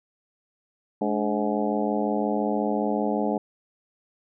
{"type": "harmonic tone with a mistuned harmonic", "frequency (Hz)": 105.6, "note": "G#2", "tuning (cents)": 29, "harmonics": [2, 3, 4, 5, 6, 7, 8], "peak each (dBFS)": [-27, -29, -30, -31, -32, -32, -33], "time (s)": [1.01, 3.38], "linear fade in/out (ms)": 5, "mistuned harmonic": 3, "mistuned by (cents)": -110, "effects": []}